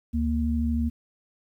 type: tone pair together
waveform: sine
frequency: 73.42 / 233.1 Hz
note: D2 / A#3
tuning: 0 / 0 cents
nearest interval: octave + minor sixth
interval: 2000 cents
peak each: -25 / -25 dBFS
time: 0.13-0.9 s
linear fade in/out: 20 ms
effects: 10-bit